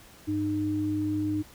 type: tone pair together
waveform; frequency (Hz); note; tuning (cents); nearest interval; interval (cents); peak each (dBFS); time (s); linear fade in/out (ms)
sine; 101.8 / 305.6; G#2 / D#4; -34 / -31; octave + perfect fifth; 1903; -33 / -26; 0.27-1.43; 20
effects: pink hiss -52 dBFS RMS until 1.54 s